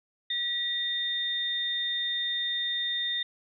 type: tone pair together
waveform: sine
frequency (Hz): 1928 / 3640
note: B6 / A#7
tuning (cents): -42 / -42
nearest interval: major seventh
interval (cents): 1100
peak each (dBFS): -34 / -28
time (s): 0.3-3.23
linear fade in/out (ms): 5
effects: none